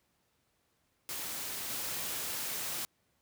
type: noise with level steps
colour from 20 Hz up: white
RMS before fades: -39 / -37 dBFS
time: 1.09-2.85 s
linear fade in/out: 0 ms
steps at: 1.7 s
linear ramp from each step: 2 ms
effects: pink hiss -75 dBFS RMS until 3.21 s + high-pass 60 Hz 12 dB/octave